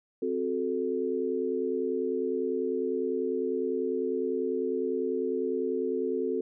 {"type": "chord", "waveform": "sine", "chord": "F# diminished", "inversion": "second", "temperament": "equal", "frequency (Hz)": [261.6, 370, 440], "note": ["C4", "F#4", "A4"], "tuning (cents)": [0, 0, 0], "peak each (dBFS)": [-33, -31, -30], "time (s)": [0.22, 6.41], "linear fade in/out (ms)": 5, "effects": []}